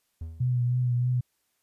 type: tone with exponential decay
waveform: triangle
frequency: 81 Hz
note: E2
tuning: 30 cents flat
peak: -29 dBFS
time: 0.21-0.72 s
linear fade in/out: 5 ms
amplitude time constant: 110 ms
type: tone with vibrato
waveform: sine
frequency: 123.6 Hz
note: B2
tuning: 2 cents sharp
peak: -22 dBFS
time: 0.4-1.21 s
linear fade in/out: 10 ms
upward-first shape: triangle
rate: 3.2 Hz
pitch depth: 36 cents each way
effects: white hiss -74 dBFS RMS until 1.62 s + resampled to 32000 Hz